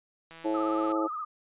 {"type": "click train", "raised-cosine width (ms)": 0.3, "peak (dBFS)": -32, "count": 101, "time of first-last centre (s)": [0.31, 0.92], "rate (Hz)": 164}
{"type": "harmonic tone", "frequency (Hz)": 108.2, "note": "A2", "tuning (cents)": -29, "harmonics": [3, 4, 5, 6, 7, 8], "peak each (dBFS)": [-28, -39, -32, -40, -44, -35], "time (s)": [0.44, 1.08], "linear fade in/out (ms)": 20}
{"type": "tone with vibrato", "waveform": "sine", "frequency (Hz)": 1244.5, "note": "D#6", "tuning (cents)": 0, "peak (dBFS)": -32, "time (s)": [0.54, 1.25], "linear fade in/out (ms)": 10, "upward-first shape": "triangle", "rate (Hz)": 17, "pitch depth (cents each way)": 92}
{"effects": ["resampled to 8000 Hz"]}